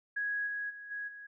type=tone with level steps; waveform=sine; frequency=1661.2 Hz; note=G#6; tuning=in tune; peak=-31 / -34 / -44 / -36 / -45 dBFS; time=0.16-1.27 s; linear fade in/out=10 ms; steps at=0.46 / 0.69 / 0.9 / 1.07 s; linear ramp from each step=20 ms; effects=none